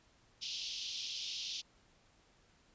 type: band-pass noise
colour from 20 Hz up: pink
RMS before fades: -42 dBFS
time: 0.41-1.62 s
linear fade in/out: 20 ms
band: 2900 to 5800 Hz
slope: 48 dB/octave
effects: pink hiss -68 dBFS RMS until 2.74 s + resampled to 16000 Hz